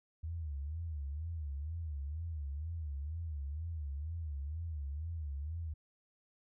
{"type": "tone with vibrato", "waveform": "sine", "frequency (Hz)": 76.5, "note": "D#2", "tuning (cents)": -29, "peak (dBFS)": -37, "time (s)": [0.23, 5.74], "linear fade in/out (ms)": 10, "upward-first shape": "sine", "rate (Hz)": 2.1, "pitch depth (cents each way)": 170, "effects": []}